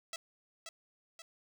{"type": "tone with echo", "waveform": "5% pulse", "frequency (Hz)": 658, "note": "E5", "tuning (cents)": -3, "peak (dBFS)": -28, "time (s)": [0.13, 0.16], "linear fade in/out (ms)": 2, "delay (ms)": 530, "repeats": 2, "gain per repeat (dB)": -5, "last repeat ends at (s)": 1.22, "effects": []}